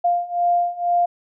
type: beating tone pair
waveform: sine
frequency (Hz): 698.5 / 700.6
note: F5 / F5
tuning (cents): 0 / +5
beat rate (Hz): 2.1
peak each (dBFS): -21 / -19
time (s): 0.04-1.06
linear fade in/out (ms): 10
effects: none